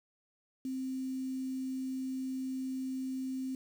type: tone with quantisation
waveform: sine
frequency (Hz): 261.6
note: C4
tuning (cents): 0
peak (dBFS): -34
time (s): 0.65-3.55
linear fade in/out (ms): 2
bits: 9
effects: none